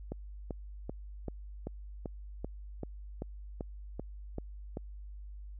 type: click train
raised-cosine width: 2 ms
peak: -24 dBFS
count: 13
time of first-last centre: 0.12-4.771 s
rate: 2.58 Hz
effects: added 50 Hz sine -43 dBFS peak until 5.59 s